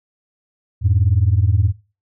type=beating tone pair; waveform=sine; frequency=87.31 / 106.31 Hz; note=F2 / G#2; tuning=0 / +41 cents; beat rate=19 Hz; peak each=-14 dBFS; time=0.81-1.73 s; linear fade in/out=50 ms; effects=noise-tail reverb RT60 0.3 s tail -19 dB re dry + tanh soft clip ceiling -6 dBFS